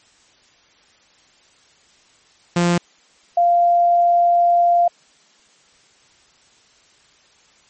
sawtooth / sine tone pair in turn, 173.7 / 694.8 Hz, F3 / F5, -9 / -9 cents, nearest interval 2 octaves, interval 2400 cents, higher second, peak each -10 / -11 dBFS, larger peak first, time 2.56-2.78 / 3.37-4.88 s, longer second, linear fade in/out 5 ms, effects white hiss -54 dBFS RMS until 7.69 s + MP3 32 kbps

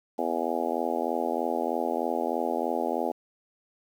harmonic tone, 83.2 Hz, E2, 17 cents sharp, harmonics 3 / 4 / 5 / 6 / 7 / 8 / 9 / 10, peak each -34 / -34 / -34 / -34 / -34 / -34 / -34 / -34 dBFS, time 0.18-3.12 s, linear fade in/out 10 ms, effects 9-bit

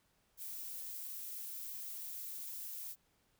violet noise, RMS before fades -45 dBFS, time 0.37-2.96 s, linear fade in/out 50 ms, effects pink hiss -75 dBFS RMS until 3.39 s

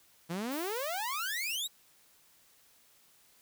sawtooth exponential sweep, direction up, 160.5 to 3961 Hz, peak -30 dBFS, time 0.29-1.68 s, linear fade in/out 20 ms
violet noise, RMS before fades -44 dBFS, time 0.51-1.57 s, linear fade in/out 10 ms
effects white hiss -64 dBFS RMS until 3.41 s

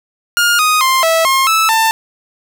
sawtooth tone with pitch steps, 1417 / 1245 / 1051 / 653 / 1069 / 1310 / 892 Hz, F6 / D#6 / C6 / E5 / C6 / E6 / A5, +25 / +1 / +7 / -17 / +37 / -11 / +23 cents, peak -6 dBFS, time 0.37-1.91 s, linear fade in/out 0 ms, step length 220 ms, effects none

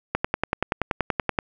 click train, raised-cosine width 0.5 ms, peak -6 dBFS, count 14, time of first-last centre 0.15-1.388 s, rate 10.5 Hz, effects none

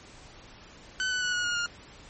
sawtooth tone with pitch steps, 1514 / 1493.2 / 1472.6 / 1452.3 / 1432.3 / 1412.6 Hz, F#6 / F#6 / F#6 / F#6 / F6 / F6, +39 / +15 / -9 / -33 / +43 / +19 cents, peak -23 dBFS, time 1-1.66 s, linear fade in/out 0 ms, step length 110 ms, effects pink hiss -50 dBFS RMS until 2.09 s + MP3 32 kbps

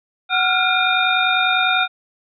sine tone cluster, 745 / 1383 / 1433 / 2406 / 3669 Hz, F#5 / F6 / F6 / D7 / A#7, +12 / -17 / +44 / +41 / -28 cents, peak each -21 dBFS, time 0.29-1.88 s, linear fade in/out 50 ms, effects none

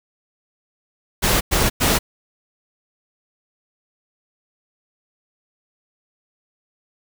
pink noise bursts, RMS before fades -17 dBFS, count 3, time 1.22-1.99 s, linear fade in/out 20 ms, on 190 ms, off 100 ms, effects none

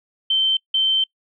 sine tone bursts at uneven times, 3105 Hz, G7, 17 cents flat, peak -15 dBFS, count 2, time 0.3-0.57 / 0.74-1.04 s, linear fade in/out 5 ms, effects noise-tail reverb RT60 0.1 s tail -24 dB re dry

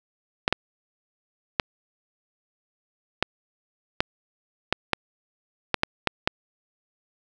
clicks, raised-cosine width 0.3 ms, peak -3 dBFS, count 11, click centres 0.479 / 0.526 / 1.598 / 3.226 / 4.005 / 4.726 / 4.933 / 5.743 / 5.834 / 6.073 / 6.275 s, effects none

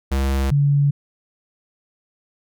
square / sine tone pair in turn, 67.6 / 142.54 Hz, C#2 / C#3, -43 / +49 cents, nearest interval octave + minor second, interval 1292 cents, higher second, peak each -18 / -13 dBFS, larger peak second, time 0.11-0.51 / 0.51-0.91 s, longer neither, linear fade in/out 10 ms, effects none

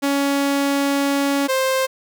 sawtooth tone pair in turn, 280 / 525.7 Hz, C#4 / C5, +18 / +8 cents, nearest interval major seventh, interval 1090 cents, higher second, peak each -13 dBFS, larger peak neither, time 0.02-1.48 / 1.48-1.87 s, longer first, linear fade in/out 20 ms, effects none

